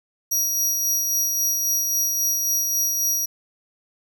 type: tone with tremolo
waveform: sawtooth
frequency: 5750 Hz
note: F8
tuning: 50 cents sharp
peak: -16 dBFS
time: 0.31-3.26 s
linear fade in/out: 10 ms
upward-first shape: sine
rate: 3.7 Hz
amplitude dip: 30%
effects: none